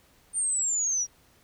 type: linear sweep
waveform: sine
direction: down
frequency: 9000 to 5640 Hz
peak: -24 dBFS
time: 0.33-1.07 s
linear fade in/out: 50 ms
effects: pink hiss -61 dBFS RMS until 1.43 s